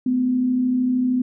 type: tone pair together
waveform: sine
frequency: 220 / 253.1 Hz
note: A3 / B3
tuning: 0 / +43 cents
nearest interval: major second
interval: 243 cents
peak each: -29 / -17 dBFS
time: 0.06-1.22 s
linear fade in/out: 5 ms
effects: none